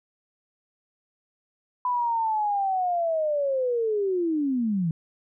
sine linear sweep, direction down, 1002 to 155.56 Hz, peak -22 dBFS, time 1.85-4.91 s, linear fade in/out 2 ms, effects none

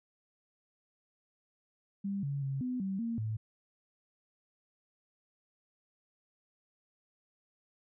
sine tone with pitch steps, 198.4 / 140.6 / 136.2 / 251.3 / 192.6 / 230.9 / 109.5 Hz, G3 / C#3 / C#3 / B3 / G3 / A#3 / A2, +21 / +25 / -30 / +30 / -30 / -16 / -8 cents, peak -32 dBFS, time 2.04-3.37 s, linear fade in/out 10 ms, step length 190 ms, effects none

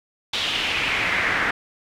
brown noise with band-pass filter sweep, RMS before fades -23 dBFS, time 0.33-1.51 s, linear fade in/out 5 ms, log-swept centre 3500 to 1700 Hz, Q 3, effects none

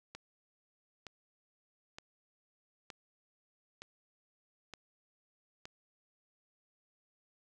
click train, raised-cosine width 0.2 ms, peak -28 dBFS, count 7, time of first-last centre 0.15-5.655 s, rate 1.09 Hz, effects none

